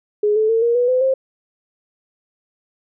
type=tone with pitch steps; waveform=sine; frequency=418 / 434.7 / 452.2 / 470.3 / 489.1 / 508.7 / 529.1 Hz; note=G#4 / A4 / A4 / A#4 / B4 / C5 / C5; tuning=+11 / -21 / +47 / +15 / -17 / -49 / +19 cents; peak=-13 dBFS; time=0.23-1.14 s; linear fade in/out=5 ms; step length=130 ms; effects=none